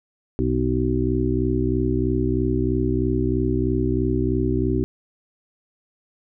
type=harmonic tone; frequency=63.1 Hz; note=B1; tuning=38 cents sharp; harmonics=1 / 2 / 4 / 5 / 6; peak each=-25 / -25 / -25 / -25 / -25 dBFS; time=0.39-4.84 s; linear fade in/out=0 ms; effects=none